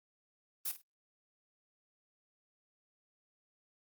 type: noise with echo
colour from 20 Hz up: blue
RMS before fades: -36 dBFS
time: 0.65-0.72 s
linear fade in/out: 10 ms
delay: 50 ms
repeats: 2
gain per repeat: -13 dB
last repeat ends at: 0.82 s
effects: Opus 32 kbps